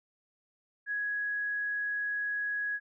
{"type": "tone", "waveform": "sine", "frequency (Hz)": 1668, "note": "G#6", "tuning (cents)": 7, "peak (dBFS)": -30, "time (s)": [0.86, 2.8], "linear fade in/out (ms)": 50, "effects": []}